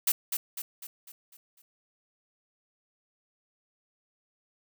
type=noise with echo; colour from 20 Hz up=blue; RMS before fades=-24 dBFS; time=0.07-0.12 s; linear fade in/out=5 ms; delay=250 ms; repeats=6; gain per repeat=-6 dB; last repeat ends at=1.62 s; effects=none